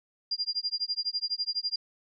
sine tone with tremolo, 4800 Hz, D8, 37 cents sharp, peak -25 dBFS, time 0.31-1.76 s, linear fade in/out 5 ms, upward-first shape sine, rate 12 Hz, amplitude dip 100%, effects none

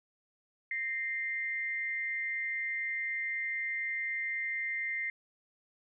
sine tone pair together, 1842 / 2091 Hz, A#6 / C7, -21 / -2 cents, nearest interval major second, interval 219 cents, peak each -38 / -33 dBFS, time 0.71-5.1 s, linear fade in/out 2 ms, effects none

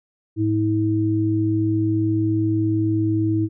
sine tone pair together, 107.32 / 321.6 Hz, A2 / E4, -43 / -43 cents, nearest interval octave + perfect fifth, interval 1900 cents, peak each -21 / -19 dBFS, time 0.36-3.49 s, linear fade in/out 50 ms, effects none

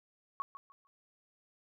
sine tone with echo, 1108.7 Hz, C#6, in tune, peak -32 dBFS, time 0.4-0.42 s, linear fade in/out 0 ms, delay 150 ms, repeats 3, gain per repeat -12 dB, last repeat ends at 0.87 s, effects none

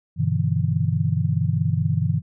sine chord, E minor seventh, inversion first, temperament just, 98.89 / 123.61 / 148.33 / 164.81 Hz, G2 / B2 / D3 / E3, +16 / +2 / +18 / 0 cents, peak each -24 dBFS, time 0.16-2.22 s, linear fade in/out 50 ms, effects none

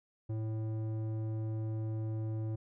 square tone with low-pass filter, 110 Hz, A2, in tune, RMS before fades -36 dBFS, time 0.29-2.56 s, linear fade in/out 10 ms, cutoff 450 Hz, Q 0.75, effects none

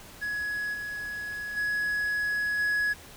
triangle tone with level steps, 1680 Hz, G#6, 19 cents sharp, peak -27 / -31 / -24 / -22 dBFS, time 0.21-2.94 s, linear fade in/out 20 ms, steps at 0.73 / 1.56 / 2.58 s, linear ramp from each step 20 ms, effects pink hiss -48 dBFS RMS until 3.16 s

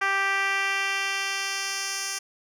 10% pulse tone with band-pass filter sweep, 392 Hz, G4, in tune, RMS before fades -27 dBFS, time 0.01-2.19 s, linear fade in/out 10 ms, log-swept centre 1600 to 6700 Hz, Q 1.2, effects none

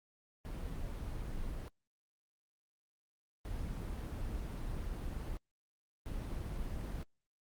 brown noise bursts at uneven times, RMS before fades -40 dBFS, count 3, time 0.45-1.68 / 3.45-5.37 / 6.06-7.03 s, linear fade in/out 0 ms, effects Opus 24 kbps

